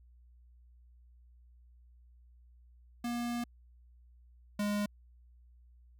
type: tone pair in turn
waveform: square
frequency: 238.7 / 206.2 Hz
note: A#3 / G#3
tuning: +41 / -12 cents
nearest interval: minor third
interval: 253 cents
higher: first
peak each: -34 / -31 dBFS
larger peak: second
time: 3.04-3.44 / 4.59-4.86 s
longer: first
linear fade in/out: 5 ms
effects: added 60 Hz sine -57 dBFS peak until 5.99 s